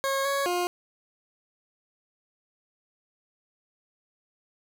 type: tone with pitch steps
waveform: 20% pulse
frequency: 544 / 556 / 354.7 Hz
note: C#5 / C#5 / F4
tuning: -33 / +5 / +27 cents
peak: -20 dBFS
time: 0.04-0.67 s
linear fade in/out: 0 ms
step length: 210 ms
effects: none